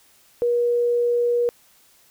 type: tone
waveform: sine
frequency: 479.3 Hz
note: A#4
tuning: 48 cents sharp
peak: -17 dBFS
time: 0.42-1.49 s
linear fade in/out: 0 ms
effects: white hiss -56 dBFS RMS until 2.1 s

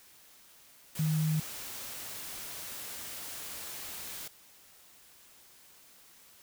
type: tone in noise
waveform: sine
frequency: 155.8 Hz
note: D#3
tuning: 3 cents sharp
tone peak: -26 dBFS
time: 0.99-1.4 s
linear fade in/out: 5 ms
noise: white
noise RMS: -42 dBFS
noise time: 0.95-4.28 s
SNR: +13 dB
effects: white hiss -58 dBFS RMS until 6.42 s

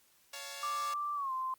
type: chord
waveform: 5% pulse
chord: Db augmented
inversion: none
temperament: equal with one note detuned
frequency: 558.2 / 698.5 / 880 Hz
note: Db5 / F5 / A5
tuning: +12 / 0 / 0 cents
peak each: -33 / -38 / -36 dBFS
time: 0.33-0.94 s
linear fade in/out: 5 ms
type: tone with pitch glide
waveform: sine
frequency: 1174.7 to 1040.5 Hz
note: D6 to C6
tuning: 0 to -10 cents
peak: -33 dBFS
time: 0.63-1.54 s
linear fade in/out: 2 ms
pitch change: -210 cents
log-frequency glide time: 1.15-1.32 s
effects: white hiss -67 dBFS RMS until 1.58 s + Opus 48 kbps

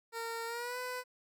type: tone with pitch glide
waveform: 15% pulse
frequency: 459.4 to 501 Hz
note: A#4 to B4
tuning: -25 to +25 cents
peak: -31 dBFS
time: 0.12-1.04 s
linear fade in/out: 50 ms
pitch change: +150 cents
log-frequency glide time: 0.46-0.78 s
effects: none

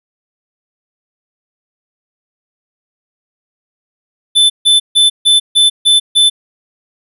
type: tone bursts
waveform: square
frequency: 3520 Hz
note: A7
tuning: in tune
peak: -6 dBFS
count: 7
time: 4.35-6.3 s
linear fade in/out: 20 ms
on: 150 ms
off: 150 ms
effects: resampled to 32000 Hz

